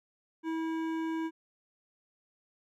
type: tone with hard clipping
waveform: triangle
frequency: 323.9 Hz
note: E4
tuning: 30 cents flat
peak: -33 dBFS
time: 0.43-1.31 s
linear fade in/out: 50 ms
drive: 17 dB
effects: none

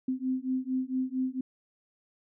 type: beating tone pair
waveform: sine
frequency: 256.6 / 261 Hz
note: C4 / C4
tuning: -34 / -4 cents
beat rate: 4.4 Hz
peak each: -31 dBFS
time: 0.08-1.41 s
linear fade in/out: 5 ms
effects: none

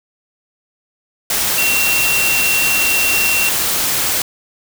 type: tone in noise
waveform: sine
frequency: 2731 Hz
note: F7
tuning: 39 cents flat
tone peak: -15 dBFS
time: 1.58-3.49 s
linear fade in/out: 2 ms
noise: white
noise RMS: -17 dBFS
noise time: 1.3-4.22 s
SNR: -1 dB
effects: none

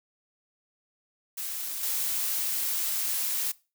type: noise with level steps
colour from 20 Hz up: blue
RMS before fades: -34 / -29 dBFS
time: 1.37-3.52 s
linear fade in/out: 10 ms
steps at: 1.83 s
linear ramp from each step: 2 ms
effects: noise-tail reverb RT60 0.3 s tail -21 dB re dry

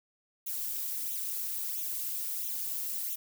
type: noise with flanger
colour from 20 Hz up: violet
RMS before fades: -35 dBFS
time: 0.46-3.16 s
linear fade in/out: 10 ms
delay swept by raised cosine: 0.3 to 3.2 ms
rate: 1.5 Hz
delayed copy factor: +0.85
effects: none

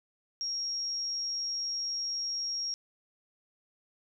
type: tone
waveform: sine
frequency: 5588 Hz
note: F8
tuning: in tune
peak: -31 dBFS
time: 0.41-2.74 s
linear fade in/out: 0 ms
effects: none

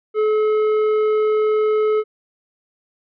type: tone with tanh clipping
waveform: sine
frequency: 429.3 Hz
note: A4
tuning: 43 cents flat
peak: -16 dBFS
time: 0.14-2.04 s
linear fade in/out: 50 ms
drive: 9 dB
effects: none

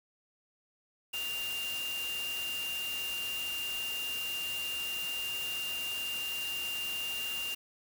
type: tone in noise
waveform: sine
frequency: 2794 Hz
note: F7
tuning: in tune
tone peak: -34 dBFS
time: 1.13-7.55 s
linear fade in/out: 10 ms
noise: white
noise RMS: -42 dBFS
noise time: 1.13-7.55 s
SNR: +5 dB
effects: none

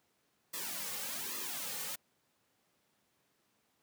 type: noise with flanger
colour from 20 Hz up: white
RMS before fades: -40 dBFS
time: 0.53-1.96 s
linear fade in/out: 10 ms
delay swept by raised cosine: 1.3 to 3.1 ms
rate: 1.2 Hz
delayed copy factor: -0.95
effects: pink hiss -75 dBFS RMS until 3.82 s + high-pass 150 Hz 12 dB/octave

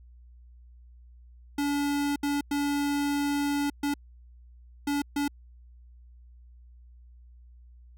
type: tone bursts at uneven times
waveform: square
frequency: 286.5 Hz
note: D4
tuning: 43 cents flat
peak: -26 dBFS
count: 6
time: 1.58-2.16 / 2.23-2.41 / 2.51-3.7 / 3.83-3.94 / 4.87-5.02 / 5.16-5.28 s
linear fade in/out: 5 ms
effects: added 60 Hz sine -49 dBFS peak until 7.97 s

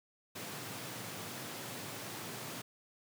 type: high-pass noise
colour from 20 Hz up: pink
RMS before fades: -44 dBFS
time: 0.35-2.62 s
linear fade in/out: 10 ms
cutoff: 100 Hz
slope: 96 dB/octave
effects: none

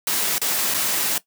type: noise with dropouts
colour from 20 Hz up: white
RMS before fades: -22 dBFS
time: 0.07-1.18 s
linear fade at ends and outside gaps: 2 ms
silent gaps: 0.382-0.415 / 0.74-0.744 s
effects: noise-tail reverb RT60 0.1 s tail -17 dB re dry + high-pass 150 Hz 12 dB/octave

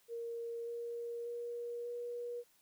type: tone with pitch steps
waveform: sine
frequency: 466.2 / 470.8 / 475.4 / 480.1 Hz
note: A#4 / A#4 / A#4 / B4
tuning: 0 / +17 / +34 / -49 cents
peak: -39 dBFS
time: 0.08-2.44 s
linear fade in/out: 50 ms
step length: 590 ms
effects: white hiss -70 dBFS RMS until 2.61 s

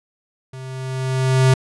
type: tone with level ramp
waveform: square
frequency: 130.81 Hz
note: C3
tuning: in tune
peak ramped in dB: -33 to -10 dBFS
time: 0.53-1.54 s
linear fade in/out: 5 ms
effects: resampled to 24000 Hz

